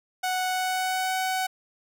sawtooth tone with pitch glide, 740 to 749.9 Hz, F#5 to F#5, 0 to +23 cents, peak -21 dBFS, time 0.23-1.47 s, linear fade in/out 10 ms, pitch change +23 cents, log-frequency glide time 0.48-1.13 s, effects none

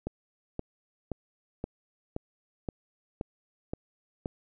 click train, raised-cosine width 2 ms, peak -19 dBFS, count 9, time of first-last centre 0.07-4.258 s, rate 1.91 Hz, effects none

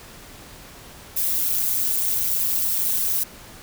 violet noise with amplitude modulation, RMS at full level -18 dBFS, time 1.16-3.24 s, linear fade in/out 10 ms, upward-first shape sine, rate 180 Hz, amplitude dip 100%, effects pink hiss -43 dBFS RMS until 3.62 s

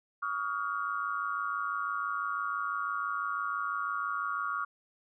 sine tone cluster, 1134 / 1240 / 1414 Hz, C#6 / D#6 / F6, +39 / -6 / +21 cents, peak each -34 / -37 / -35 dBFS, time 0.22-4.65 s, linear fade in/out 10 ms, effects none

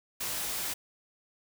white noise with comb filter, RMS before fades -34 dBFS, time 0.2-0.74 s, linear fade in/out 10 ms, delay 20 ms, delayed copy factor +0.5, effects none

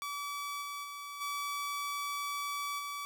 sawtooth tone with level steps, 1148 Hz, D6, 40 cents flat, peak -33 / -35 / -38 / -31 / -34 dBFS, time 0.02-3.05 s, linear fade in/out 0 ms, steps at 0.61 / 0.83 / 1.2 / 2.78 s, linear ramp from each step 20 ms, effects none

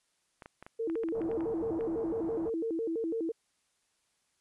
clicks, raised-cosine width 0.5 ms, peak -31 dBFS, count 12, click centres 0.422 / 0.459 / 0.626 / 0.665 / 0.899 / 0.955 / 1.035 / 1.087 / 1.217 / 1.315 / 1.407 / 1.809 s
sine tone with vibrato, 386.4 Hz, G4, 25 cents flat, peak -30 dBFS, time 0.79-3.32 s, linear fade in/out 10 ms, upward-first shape square, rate 6 Hz, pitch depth 280 cents each way
white low-pass noise, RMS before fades -44 dBFS, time 1.14-2.5 s, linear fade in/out 10 ms, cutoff 810 Hz, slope 24 dB/octave
effects white hiss -75 dBFS RMS until 4.4 s + resampled to 24000 Hz

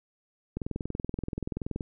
click train, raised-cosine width 3 ms, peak -19 dBFS, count 27, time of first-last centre 0.57-1.808 s, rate 21 Hz, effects none

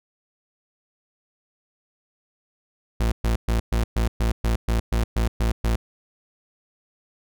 40% pulse tone bursts, 56.6 Hz, A1, 50 cents sharp, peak -18 dBFS, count 12, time 3-5.76 s, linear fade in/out 5 ms, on 120 ms, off 120 ms, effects none

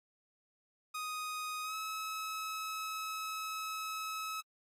sawtooth tone with pitch glide, 1247 to 1289.5 Hz, D#6 to E6, +3 to -39 cents, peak -34 dBFS, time 0.94-4.41 s, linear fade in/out 10 ms, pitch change +58 cents, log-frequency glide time 1.63-1.75 s, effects AAC 48 kbps

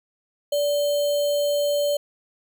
sine tone with sample-and-hold, 580 Hz, D5, 22 cents flat, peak -19 dBFS, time 0.52-1.97 s, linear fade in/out 5 ms, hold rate 3675 Hz, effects none

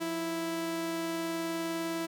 sawtooth tone pair together, 174.6 / 329.6 Hz, F3 / E4, 0 / 0 cents, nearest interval major seventh, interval 1100 cents, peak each -40 / -28 dBFS, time 0-2.07 s, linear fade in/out 20 ms, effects none

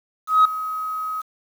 sine tone with ADSR envelope, 1268 Hz, D#6, 32 cents sharp, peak -7 dBFS, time 0.27-1.22 s, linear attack 180 ms, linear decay 5 ms, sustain -17 dB, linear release 15 ms, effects tanh soft clip ceiling -8 dBFS + 7-bit

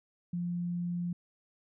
sine tone, 174.61 Hz, F3, in tune, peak -31 dBFS, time 0.33-1.13 s, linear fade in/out 5 ms, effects none

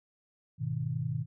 sine chord, G# minor, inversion none, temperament just, 103.83 / 124.59 / 155.74 Hz, G#2 / B2 / D#3, 0 / +16 / +2 cents, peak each -38 / -33 / -34 dBFS, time 0.58-1.26 s, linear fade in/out 50 ms, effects none

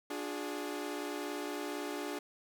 sawtooth chord, D diminished, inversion none, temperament equal with one note detuned, 293.7 / 357.8 / 415.3 Hz, D4 / F4 / Ab4, 0 / +42 / 0 cents, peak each -36 / -39 / -38 dBFS, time 0.1-2.19 s, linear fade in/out 5 ms, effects none

